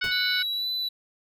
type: harmonic tone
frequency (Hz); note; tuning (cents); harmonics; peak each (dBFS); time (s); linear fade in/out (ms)
740; F#5; 0; 2 / 3 / 4 / 5 / 6 / 7; -27 / -31 / -33 / -35 / -37 / -38; 0.01-0.43; 10
type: noise with exponential decay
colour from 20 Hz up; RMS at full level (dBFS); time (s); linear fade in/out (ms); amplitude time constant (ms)
pink; -34; 0.04-0.2; 0; 34
type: tone with vibrato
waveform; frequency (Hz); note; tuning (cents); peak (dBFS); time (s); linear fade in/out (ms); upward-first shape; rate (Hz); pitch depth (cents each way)
triangle; 3951; B7; 0; -25; 0.11-0.89; 10; sine; 2; 22
effects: none